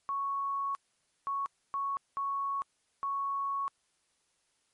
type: tone bursts at uneven times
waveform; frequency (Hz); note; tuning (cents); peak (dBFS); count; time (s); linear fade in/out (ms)
sine; 1108.7; C#6; 0; -30; 5; 0.09-0.75 / 1.27-1.46 / 1.74-1.97 / 2.17-2.62 / 3.03-3.68; 0
effects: white hiss -74 dBFS RMS until 4.73 s + MP3 48 kbps